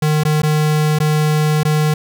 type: tone with dropouts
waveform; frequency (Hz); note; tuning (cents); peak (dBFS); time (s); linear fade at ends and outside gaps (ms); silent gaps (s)
square; 152.7; D#3; -32; -13; 0.02-1.94; 5; 0.236-0.25 / 0.42-0.432 / 0.988-1.001 / 1.633-1.65
effects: none